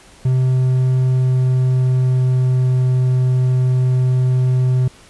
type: tone with pitch glide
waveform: triangle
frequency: 128.7 to 127.66 Hz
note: C3 to C3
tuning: -28 to -42 cents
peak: -10 dBFS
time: 0.25-4.88 s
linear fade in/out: 5 ms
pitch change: -14 cents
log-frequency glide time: 1.16-2.91 s
effects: pink hiss -45 dBFS RMS until 5.09 s + resampled to 24000 Hz